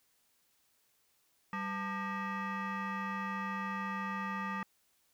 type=tone with frequency modulation; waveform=sine; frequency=503 Hz; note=B4; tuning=32 cents sharp; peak=-33 dBFS; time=1.53-4.63 s; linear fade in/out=2 ms; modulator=698 Hz; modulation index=2.2; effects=tanh soft clip ceiling -32 dBFS + white hiss -73 dBFS RMS until 5.13 s